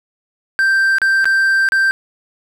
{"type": "tone with dropouts", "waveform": "triangle", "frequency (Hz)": 1569, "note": "G6", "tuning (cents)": 1, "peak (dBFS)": -9, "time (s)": [0.59, 1.91], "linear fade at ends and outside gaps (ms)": 0, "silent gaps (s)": [[0.984, 1.017], [1.244, 1.255], [1.688, 1.721]], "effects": []}